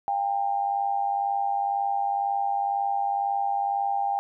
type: tone with amplitude modulation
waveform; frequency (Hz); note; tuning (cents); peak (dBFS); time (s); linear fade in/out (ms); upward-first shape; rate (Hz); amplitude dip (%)
sine; 798; G5; +31; -20; 0.08-4.19; 0; sine; 102; 65
effects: none